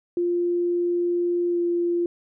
sine tone with pitch glide, 349.2 to 346 Hz, F4 to F4, 0 to -16 cents, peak -20 dBFS, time 0.17-2.06 s, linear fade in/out 2 ms, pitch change -16 cents, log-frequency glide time 1.49-1.59 s, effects none

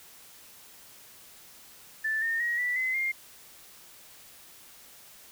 sine tone with pitch steps, 1760 / 1826.3 / 1895.1 / 1966.4 / 2040 / 2117 Hz, A6 / A#6 / A#6 / B6 / C7 / C7, 0 / -36 / +28 / -8 / -44 / +20 cents, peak -26 dBFS, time 2.04-3.12 s, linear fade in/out 10 ms, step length 180 ms, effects white hiss -52 dBFS RMS until 5.31 s

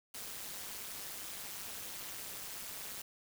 white noise with amplitude modulation, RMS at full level -41 dBFS, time 0.14-3.02 s, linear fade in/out 5 ms, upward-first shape sine, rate 205 Hz, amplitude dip 85%, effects none

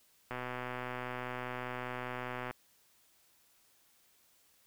click train, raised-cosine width 0.5 ms, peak -24 dBFS, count 276, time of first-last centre 0.31-2.51 s, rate 125 Hz, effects white hiss -68 dBFS RMS until 4.66 s

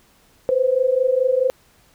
sine tone pair together, 499.3 / 524 Hz, B4 / C5, +19 / +2 cents, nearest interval minor second, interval 83 cents, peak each -19 / -17 dBFS, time 0.49-1.5 s, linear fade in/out 0 ms, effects pink hiss -56 dBFS RMS until 1.94 s

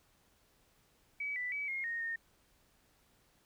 sine tone with pitch steps, 2281 / 1982 / 2285 / 2142 / 1857 / 1836 Hz, C#7 / B6 / D7 / C7 / A#6 / A#6, +49 / +6 / -48 / +40 / -7 / -27 cents, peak -35 dBFS, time 1.2-2.16 s, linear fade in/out 5 ms, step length 160 ms, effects pink hiss -70 dBFS RMS until 3.45 s

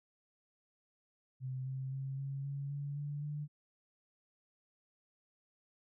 sine tone with pitch steps, 130 / 132.43 / 134.9 / 137.41 / 139.98 / 142.59 / 145.25 / 147.96 Hz, C3 / C3 / C#3 / C#3 / C#3 / C#3 / D3 / D3, -11 / +21 / -47 / -15 / +17 / +49 / -19 / +13 cents, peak -37 dBFS, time 1.4-3.48 s, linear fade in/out 50 ms, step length 260 ms, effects none

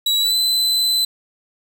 40% pulse tone with pitch glide, 3896 to 4029 Hz, B7 to B7, -24 to +34 cents, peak -14 dBFS, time 0.06-1.05 s, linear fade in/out 5 ms, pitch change +58 cents, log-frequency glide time 0.19-0.36 s, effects none

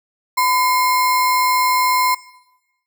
sine tone with sample-and-hold, 1008 Hz, B5, 35 cents sharp, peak -13 dBFS, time 0.37-2.15 s, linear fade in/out 10 ms, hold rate 3150 Hz, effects noise-tail reverb RT60 1.0 s tail -19 dB re dry

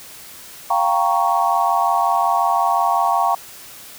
sine chord, G half-diminished seventh, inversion third, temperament equal, 698.5 / 784 / 932.3 / 1108.7 Hz, F5 / G5 / Bb5 / Db6, 0 / 0 / 0 / 0 cents, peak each -20 dBFS, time 0.7-3.35 s, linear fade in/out 5 ms, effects white hiss -39 dBFS RMS until 3.98 s

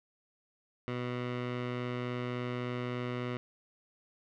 15% pulse tone with low-pass filter, 123.47 Hz, B2, in tune, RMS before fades -36 dBFS, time 0.88-3.37 s, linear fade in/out 0 ms, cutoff 2600 Hz, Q 1.3, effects none

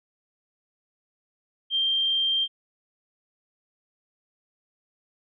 sine tone, 3171 Hz, G7, 19 cents sharp, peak -21 dBFS, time 1.7-2.48 s, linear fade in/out 50 ms, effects none

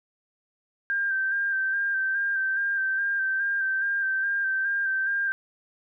sine tone with vibrato, 1579 Hz, G6, 12 cents sharp, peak -23 dBFS, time 0.9-5.32 s, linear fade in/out 0 ms, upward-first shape square, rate 2.4 Hz, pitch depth 25 cents each way, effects none

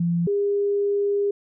sine tone pair in turn, 170.9 / 404.8 Hz, F3 / G#4, -37 / -44 cents, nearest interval octave + minor third, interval 1493 cents, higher second, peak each -19 dBFS, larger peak neither, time 0-0.27 / 0.27-1.31 s, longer second, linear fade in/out 5 ms, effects none

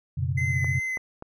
sine chord, F# suspended fourth, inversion none, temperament equal with one note detuned, 90.91 / 123.47 / 138.59 Hz, F#2 / B2 / C#3, -30 / 0 / 0 cents, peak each -28 dBFS, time 0.17-0.8 s, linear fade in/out 10 ms
triangle tone with vibrato, 2046 Hz, C7, 39 cents flat, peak -25 dBFS, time 0.37-0.98 s, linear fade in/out 10 ms, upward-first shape sine, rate 2.8 Hz, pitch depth 15 cents each way
clicks, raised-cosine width 1 ms, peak -24 dBFS, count 3, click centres 0.645 / 0.972 / 1.224 s
effects none

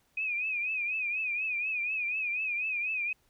sine tone with vibrato, 2489 Hz, D#7, in tune, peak -29 dBFS, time 0.17-3.13 s, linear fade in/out 5 ms, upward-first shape triangle, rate 4.1 Hz, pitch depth 110 cents each way, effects pink hiss -70 dBFS RMS until 3.29 s

